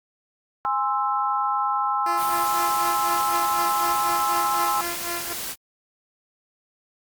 sine chord, Ab augmented, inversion none, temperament equal with one note detuned, 823.9 / 1046.5 / 1318.5 Hz, Ab5 / C6 / E6, -14 / 0 / 0 cents, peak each -25 dBFS, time 0.65-4.81 s, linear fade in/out 0 ms
10% pulse tone with tremolo, 344.6 Hz, F4, 23 cents flat, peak -19 dBFS, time 2.06-5.33 s, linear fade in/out 2 ms, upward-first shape sine, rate 4 Hz, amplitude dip 80%
white noise, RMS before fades -31 dBFS, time 2.16-5.56 s, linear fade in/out 50 ms
effects Opus 48 kbps

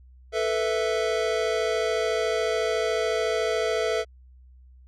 square chord, A suspended second, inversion none, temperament equal, 440 / 493.9 / 659.3 Hz, A4 / B4 / E5, 0 / 0 / 0 cents, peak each -27 / -30 / -28 dBFS, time 0.32-4.05 s, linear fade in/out 50 ms, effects added 63 Hz sine -48 dBFS peak until 4.87 s + low-pass 6000 Hz 12 dB/octave

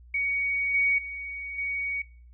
sine tone with level steps, 2244 Hz, C#7, 21 cents sharp, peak -24 / -20 / -33 / -27 dBFS, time 0.14-2.02 s, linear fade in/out 5 ms, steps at 0.74 / 0.98 / 1.58 s, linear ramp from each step 5 ms, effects noise-tail reverb RT60 0.5 s tail -19 dB re dry + added 60 Hz sine -48 dBFS peak until 2.33 s

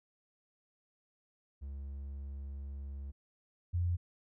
triangle / sine tone pair in turn, 69.3 / 87.55 Hz, C#2 / F2, 0 / +5 cents, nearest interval major third, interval 405 cents, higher second, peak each -38 / -29 dBFS, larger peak second, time 1.61-3.12 / 3.73-3.97 s, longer first, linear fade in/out 20 ms, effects none

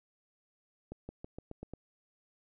accelerating click train, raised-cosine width 2 ms, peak -29 dBFS, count 7, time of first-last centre 0.92-1.736 s, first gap 170 ms, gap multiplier 0.91, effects none

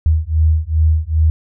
sine beating tone pair, 77.78 / 80.28 Hz, D#2 / E2, 0 / -45 cents, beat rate 2.5 Hz, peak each -14 dBFS, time 0.06-1.3 s, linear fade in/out 0 ms, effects none

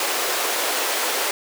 pink high-pass noise, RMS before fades -23 dBFS, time 0-1.31 s, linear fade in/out 2 ms, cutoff 410 Hz, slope 24 dB/octave, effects none

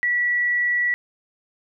sine tone, 1945 Hz, B6, 27 cents flat, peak -18 dBFS, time 0.03-0.94 s, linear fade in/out 0 ms, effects none

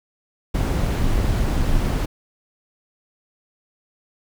brown noise with amplitude modulation, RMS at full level -18 dBFS, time 0.54-2.06 s, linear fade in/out 10 ms, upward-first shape sine, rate 235 Hz, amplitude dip 35%, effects none

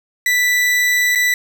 40% pulse tone with dropouts, 1975.5 Hz, B6, in tune, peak -12 dBFS, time 0.26-1.34 s, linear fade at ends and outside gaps 2 ms, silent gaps 1.151-1.156 s, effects none

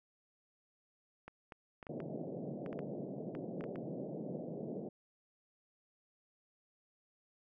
clicks, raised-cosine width 0.5 ms, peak -33 dBFS, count 12, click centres 1.28 / 1.522 / 1.828 / 1.868 / 2.003 / 2.662 / 2.729 / 2.791 / 3.351 / 3.609 / 3.64 / 3.758 s
pink band-pass noise, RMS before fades -43 dBFS, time 1.89-4.89 s, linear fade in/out 5 ms, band 140 to 640 Hz, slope 48 dB/octave
effects none

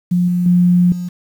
sine tone with level steps, 177.5 Hz, F3, 28 cents sharp, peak -11 / -13 / -8 / -20 dBFS, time 0.11-1.09 s, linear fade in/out 10 ms, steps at 0.28 / 0.46 / 0.92 s, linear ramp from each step 2 ms, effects 7-bit

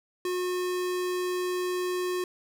square tone, 362 Hz, F#4, 38 cents flat, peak -28 dBFS, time 0.25-2.24 s, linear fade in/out 2 ms, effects none

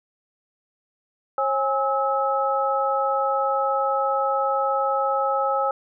sine tone cluster, 541 / 824 / 1295 Hz, C#5 / G#5 / E6, -42 / -14 / -31 cents, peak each -24 dBFS, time 1.38-5.71 s, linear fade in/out 2 ms, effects none

